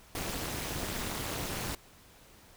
pink noise with amplitude modulation, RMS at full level -32 dBFS, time 0.15-1.75 s, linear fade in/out 2 ms, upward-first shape sine, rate 219 Hz, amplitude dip 95%, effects pink hiss -57 dBFS RMS until 2.56 s

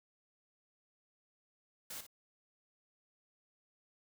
white noise with echo, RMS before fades -45 dBFS, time 1.9-2.01 s, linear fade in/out 5 ms, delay 57 ms, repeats 1, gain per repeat -10 dB, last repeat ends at 2.067 s, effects none

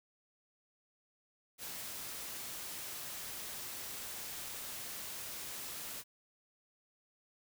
white noise, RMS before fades -44 dBFS, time 1.58-6.04 s, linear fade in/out 50 ms, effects none

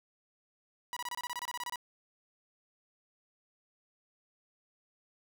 sawtooth tone bursts, 974 Hz, B5, 24 cents flat, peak -32 dBFS, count 14, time 0.93-1.758 s, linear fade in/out 0 ms, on 35 ms, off 26 ms, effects none

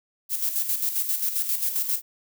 violet noise with tremolo, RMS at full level -24 dBFS, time 0.29-2.02 s, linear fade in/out 50 ms, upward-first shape square, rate 7.5 Hz, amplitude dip 55%, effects none

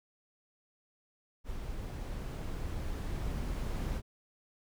brown noise with level ramp, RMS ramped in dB -40 to -34 dBFS, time 1.44-4.02 s, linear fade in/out 50 ms, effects none

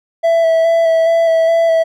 triangle tone with vibrato, 659.3 Hz, E5, in tune, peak -7 dBFS, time 0.23-1.84 s, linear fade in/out 20 ms, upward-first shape square, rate 2.4 Hz, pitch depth 15 cents each way, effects none

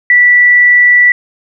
sine tone, 1961 Hz, B6, 13 cents flat, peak -3 dBFS, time 0.1-1.12 s, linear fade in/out 2 ms, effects none

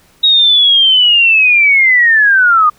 sine linear sweep, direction down, 3800 to 1200 Hz, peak -5 dBFS, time 0.23-2.7 s, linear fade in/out 10 ms, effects pink hiss -49 dBFS RMS until 2.78 s

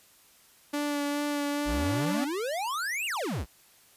sawtooth tone with vibrato, 290 Hz, D4, 22 cents flat, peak -24 dBFS, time 0.73-2.25 s, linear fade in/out 10 ms, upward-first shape sine, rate 2.4 Hz, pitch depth 16 cents each way
square exponential two-way sweep, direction up then down, 48.43 to 2906 to 48.43 Hz, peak -30 dBFS, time 1.65-3.46 s, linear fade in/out 50 ms, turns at 3.06 s
effects white hiss -59 dBFS RMS until 3.96 s + resampled to 32000 Hz

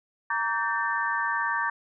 sine tone cluster, 932 / 1150 / 1564 / 1791 Hz, A#5 / D6 / G6 / A6, -1 / -37 / -4 / +30 cents, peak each -30 dBFS, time 0.3-1.7 s, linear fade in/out 5 ms, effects none

